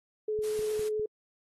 sine tone with vibrato, 428 Hz, A4, 48 cents flat, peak -28 dBFS, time 0.28-1.06 s, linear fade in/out 5 ms, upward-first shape triangle, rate 12 Hz, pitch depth 11 cents each way
click train, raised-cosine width 5 ms, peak -34 dBFS, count 4, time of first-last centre 0.39-0.996 s, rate 4.95 Hz
white noise, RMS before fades -45 dBFS, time 0.43-0.89 s, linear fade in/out 10 ms
effects AAC 32 kbps

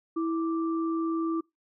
sine tone pair together, 327.9 / 1173.6 Hz, E4 / D6, -9 / -2 cents, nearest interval octave + minor seventh, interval 2207 cents, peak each -26 / -36 dBFS, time 0.16-1.41 s, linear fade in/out 10 ms, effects noise-tail reverb RT60 0.2 s tail -25 dB re dry

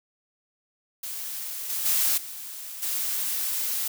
blue noise with level steps, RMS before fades -34 / -29 / -23 / -38 / -28 dBFS, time 1.03-3.88 s, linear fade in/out 5 ms, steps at 1.69 / 1.85 / 2.17 / 2.82 s, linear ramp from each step 10 ms, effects none

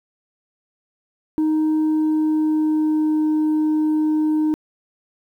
sine tone with pitch glide, 311.1 to 308.4 Hz, D#4 to D#4, 0 to -15 cents, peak -13 dBFS, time 1.38-4.54 s, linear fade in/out 0 ms, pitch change -15 cents, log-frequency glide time 1.78-3.23 s, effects tanh soft clip ceiling -15 dBFS + 9-bit

